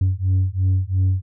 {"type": "beating tone pair", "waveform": "sine", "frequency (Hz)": [92.5, 95.4], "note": ["F#2", "G2"], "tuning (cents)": [0, -47], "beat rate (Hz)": 2.9, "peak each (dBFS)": -17, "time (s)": [0.01, 1.22], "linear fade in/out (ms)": 5, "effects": ["tanh soft clip ceiling -13 dBFS"]}